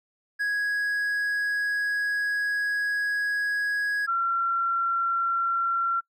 triangle / sine tone pair in turn, 1661.2 / 1364.8 Hz, G#6 / F6, 0 / -40 cents, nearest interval minor third, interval 340 cents, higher first, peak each -22 dBFS, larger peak neither, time 0.39-4.07 / 4.07-6.01 s, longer first, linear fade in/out 20 ms, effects noise-tail reverb RT60 0.1 s tail -26 dB re dry

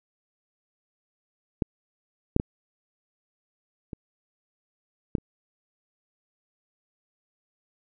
clicks, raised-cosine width 3 ms, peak -10 / -6 / -11 / -22 / -9 / -30 dBFS, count 6, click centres 1.622 / 2.364 / 2.399 / 3.932 / 5.152 / 5.183 s, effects none

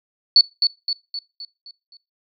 sine tone with echo, 4452 Hz, C#8, 7 cents sharp, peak -7 dBFS, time 0.36-0.41 s, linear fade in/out 2 ms, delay 260 ms, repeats 6, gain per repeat -6 dB, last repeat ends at 1.97 s, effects noise-tail reverb RT60 0.3 s tail -24 dB re dry

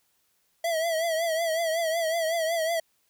square tone with vibrato, 656 Hz, E5, 9 cents flat, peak -25 dBFS, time 0.64-2.8 s, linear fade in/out 5 ms, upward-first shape triangle, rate 5.4 Hz, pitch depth 83 cents each way, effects white hiss -70 dBFS RMS until 3.09 s

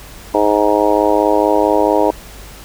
harmonic tone, 104.5 Hz, G#2, 11 cents sharp, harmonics 3 / 4 / 5 / 6 / 7 / 8 / 9, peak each -17 / -17 / -17 / -17 / -22 / -21 / -18 dBFS, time 0.34-2.11 s, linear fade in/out 5 ms, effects added 50 Hz sine -37 dBFS peak until 2.64 s + pink hiss -37 dBFS RMS until 2.64 s

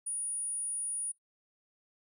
sine tone, 9640 Hz, D9, 44 cents sharp, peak -33 dBFS, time 0.06-1.12 s, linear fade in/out 10 ms, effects noise-tail reverb RT60 0.2 s tail -26 dB re dry

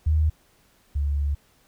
sine tone pair in turn, 77.5 / 71.6 Hz, D#2 / D2, -6 / -43 cents, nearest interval minor second, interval 137 cents, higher first, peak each -17 / -21 dBFS, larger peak first, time 0.06-0.3 / 0.95-1.35 s, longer second, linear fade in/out 10 ms, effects pink hiss -61 dBFS RMS until 1.67 s

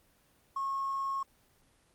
triangle tone with hard clipping, 1089 Hz, C#6, 31 cents flat, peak -31 dBFS, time 0.56-1.23 s, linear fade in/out 5 ms, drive 3 dB, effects pink hiss -67 dBFS RMS until 1.94 s + Opus 24 kbps

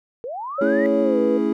sine linear sweep, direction up, 446.9 to 1975.5 Hz, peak -27 dBFS, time 0.24-0.86 s, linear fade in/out 0 ms
sine tone with pitch glide, 559 to 489.5 Hz, C#5 to B4, +14 to -15 cents, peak -19 dBFS, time 0.58-1.38 s, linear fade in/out 10 ms, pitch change -229 cents, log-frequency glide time 1.02-1.19 s
triangle chord, A major seventh, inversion none, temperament equal, 220 / 277.2 / 329.6 / 415.3 Hz, A3 / C#4 / E4 / G#4, 0 / 0 / 0 / 0 cents, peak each -22 / -22 / -21 / -22 dBFS, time 0.61-1.53 s, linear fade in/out 5 ms
effects none

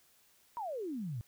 sine exponential sweep, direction down, 990 to 106.3 Hz, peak -36 dBFS, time 0.57-1.21 s, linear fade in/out 0 ms, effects white hiss -67 dBFS RMS until 1.27 s

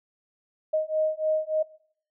sine beating tone pair, 622.3 / 625.7 Hz, D#5 / D#5, 0 / +10 cents, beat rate 3.4 Hz, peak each -26 dBFS, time 0.73-1.63 s, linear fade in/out 10 ms, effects noise-tail reverb RT60 0.6 s tail -21 dB re dry

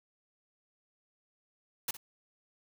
white noise with echo, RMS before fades -33 dBFS, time 1.88-1.91 s, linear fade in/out 5 ms, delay 60 ms, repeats 1, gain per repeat -15 dB, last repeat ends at 1.97 s, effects none

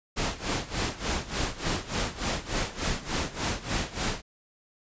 pink noise with tremolo, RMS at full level -27 dBFS, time 0.16-4.22 s, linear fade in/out 20 ms, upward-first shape sine, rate 3.4 Hz, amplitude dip 85%, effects resampled to 16000 Hz

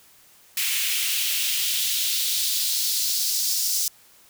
white noise with high-pass filter sweep, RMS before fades -24 dBFS, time 0.57-3.88 s, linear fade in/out 2 ms, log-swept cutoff 2400 to 5400 Hz, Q 2.2, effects white hiss -54 dBFS RMS until 4.29 s

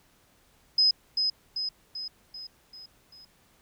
sine tone with echo, 5060 Hz, D#8, 28 cents sharp, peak -18 dBFS, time 0.78-0.91 s, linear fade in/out 5 ms, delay 390 ms, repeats 6, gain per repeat -5 dB, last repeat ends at 3.25 s, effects pink hiss -63 dBFS RMS until 3.61 s

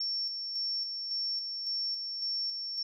sine tone with tremolo, 5450 Hz, F8, 43 cents flat, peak -30 dBFS, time 0-2.83 s, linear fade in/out 5 ms, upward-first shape square, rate 1.8 Hz, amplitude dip 40%, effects none

